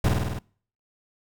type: noise with echo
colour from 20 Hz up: brown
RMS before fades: -20 dBFS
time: 0.04-0.09 s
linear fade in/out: 5 ms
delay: 50 ms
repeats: 6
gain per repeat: -2 dB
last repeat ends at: 0.39 s
effects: noise-tail reverb RT60 0.5 s tail -25 dB re dry